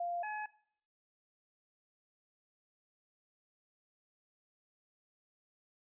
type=tone pair in turn; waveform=sine / 25% pulse; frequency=696 / 848.3 Hz; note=F5 / G#5; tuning=-6 / +36 cents; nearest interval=minor third; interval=342 cents; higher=second; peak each=-34 / -34 dBFS; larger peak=neither; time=0-0.23 / 0.23-0.46 s; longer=neither; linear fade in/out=5 ms; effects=noise-tail reverb RT60 0.6 s tail -19 dB re dry + resampled to 8000 Hz